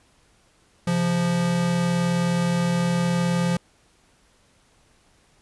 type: tone pair together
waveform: square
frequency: 134.8 / 174.05 Hz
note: C#3 / F3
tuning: -48 / -6 cents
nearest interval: major third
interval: 442 cents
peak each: -29 / -21 dBFS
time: 0.87-3.57 s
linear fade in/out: 5 ms
effects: pink hiss -60 dBFS RMS until 5.41 s + resampled to 24000 Hz